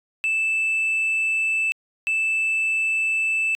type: tone pair in turn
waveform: sine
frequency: 2637 / 2637 Hz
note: E7 / E7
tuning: 0 / 0 cents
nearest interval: unison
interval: 0 cents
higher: neither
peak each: -17 dBFS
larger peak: neither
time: 0.24-1.72 / 2.07-3.55 s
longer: neither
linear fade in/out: 0 ms
effects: tanh soft clip ceiling -18 dBFS